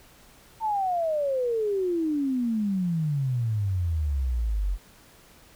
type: exponential sweep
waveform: sine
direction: down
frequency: 906 to 44.19 Hz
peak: -23 dBFS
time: 0.6-4.78 s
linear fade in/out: 50 ms
effects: pink hiss -54 dBFS RMS until 5.55 s